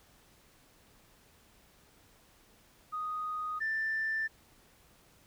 sine tone pair in turn, 1244.5 / 1773.3 Hz, D#6 / A6, 0 / +13 cents, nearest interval tritone, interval 613 cents, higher second, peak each -33 / -29 dBFS, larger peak second, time 2.92-3.6 / 3.6-4.28 s, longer neither, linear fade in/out 20 ms, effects tanh soft clip ceiling -26 dBFS + pink hiss -63 dBFS RMS until 5.26 s

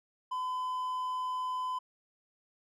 triangle tone, 1013 Hz, B5, 44 cents sharp, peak -30 dBFS, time 0.31-1.79 s, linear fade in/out 10 ms, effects none

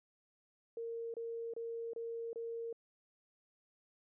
sine tone bursts, 461.5 Hz, A#4, 17 cents flat, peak -39 dBFS, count 5, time 0.77-2.728 s, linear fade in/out 2 ms, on 370 ms, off 27 ms, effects none

